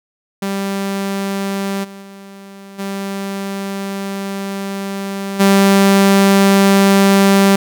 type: tone with level steps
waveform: sawtooth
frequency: 196.6 Hz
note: G3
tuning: 5 cents sharp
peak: -14 / -28 / -30 / -17 / -4 dBFS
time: 0.42-7.56 s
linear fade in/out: 5 ms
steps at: 1.83 / 2.01 / 2.78 / 5.39 s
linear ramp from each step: 20 ms
effects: none